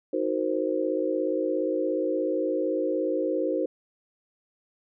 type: chord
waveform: sine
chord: C half-diminished seventh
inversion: first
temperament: equal with one note detuned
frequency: 313.1 / 370 / 466.2 / 523.3 Hz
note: Eb4 / Gb4 / Bb4 / C5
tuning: +11 / 0 / 0 / 0 cents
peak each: -29 / -30 / -31 / -28 dBFS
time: 0.13-3.66 s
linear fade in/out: 5 ms
effects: none